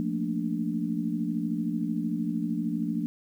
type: chord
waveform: sine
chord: Bb major seventh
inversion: second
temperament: equal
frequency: 174.61 / 220 / 233.1 / 293.7 Hz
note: F3 / A3 / Bb3 / D4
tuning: 0 / 0 / 0 / 0 cents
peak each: -32 dBFS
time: 0-3.06 s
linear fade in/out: 0 ms
effects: 10-bit